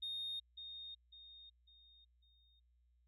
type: tone with echo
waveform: sine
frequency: 3693 Hz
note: A#7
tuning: 17 cents flat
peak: -39 dBFS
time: 0.02-0.4 s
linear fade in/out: 10 ms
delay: 550 ms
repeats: 4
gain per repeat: -8 dB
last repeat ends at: 2.6 s
effects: tanh soft clip ceiling -37 dBFS + added 60 Hz sine -70 dBFS peak until 3.07 s